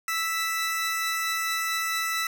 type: tone pair together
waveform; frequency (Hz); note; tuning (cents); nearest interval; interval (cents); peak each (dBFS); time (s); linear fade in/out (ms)
sawtooth; 1318.5 / 1975.5; E6 / B6; 0 / 0; perfect fifth; 700; -25 / -25; 0.08-2.27; 2
effects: none